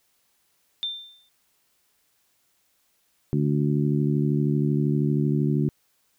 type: tone with exponential decay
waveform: sine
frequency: 3580 Hz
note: A7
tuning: 29 cents sharp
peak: -23 dBFS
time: 0.83-1.29 s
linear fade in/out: 0 ms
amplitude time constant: 100 ms
type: harmonic tone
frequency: 72.8 Hz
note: D2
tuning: 15 cents flat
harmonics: 2 / 3 / 4 / 5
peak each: -22 / -26 / -28 / -30 dBFS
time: 3.33-5.69 s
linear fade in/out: 0 ms
effects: white hiss -68 dBFS RMS until 6.18 s